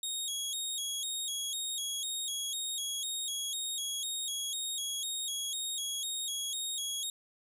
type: tone with vibrato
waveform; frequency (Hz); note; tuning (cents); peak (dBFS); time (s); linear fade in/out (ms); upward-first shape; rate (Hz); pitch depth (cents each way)
20% pulse; 3520; A7; 0; -28; 0.03-7.1; 2; square; 2; 100
effects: none